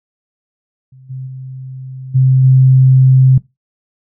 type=tone with level steps; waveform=sine; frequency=130.81 Hz; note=C3; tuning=in tune; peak=-37 / -22 / -25 / -6 / -4 dBFS; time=0.92-3.38 s; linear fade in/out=5 ms; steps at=1.09 / 1.26 / 2.14 / 2.43 s; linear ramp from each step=20 ms; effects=noise-tail reverb RT60 0.2 s tail -20 dB re dry